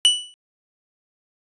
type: tone with exponential decay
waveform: 45% pulse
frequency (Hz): 2960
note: F#7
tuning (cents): 0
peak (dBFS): -8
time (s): 0.05-0.34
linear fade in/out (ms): 0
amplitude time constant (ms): 61
effects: resampled to 24000 Hz